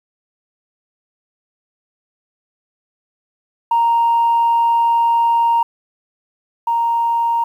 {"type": "tone pair in turn", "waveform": "sine", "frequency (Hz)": [931, 931], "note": ["A#5", "A#5"], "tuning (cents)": [-2, -2], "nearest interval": "unison", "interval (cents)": 0, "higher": "neither", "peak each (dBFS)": [-10, -13], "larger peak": "first", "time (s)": [[3.71, 5.63], [6.67, 7.44]], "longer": "first", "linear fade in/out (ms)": 5, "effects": ["tanh soft clip ceiling -8 dBFS", "8-bit"]}